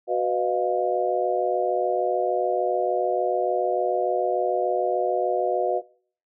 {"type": "harmonic tone with a mistuned harmonic", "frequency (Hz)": 123.47, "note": "B2", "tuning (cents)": 0, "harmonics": [3, 4, 5, 6], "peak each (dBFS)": [-26, -26, -26, -26], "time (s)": [0.07, 5.82], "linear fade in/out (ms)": 50, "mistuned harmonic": 6, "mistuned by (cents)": -88, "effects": ["noise-tail reverb RT60 0.5 s tail -22 dB re dry"]}